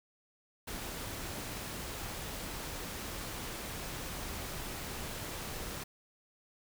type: noise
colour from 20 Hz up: pink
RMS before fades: -41 dBFS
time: 0.67-5.84 s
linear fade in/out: 10 ms
effects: none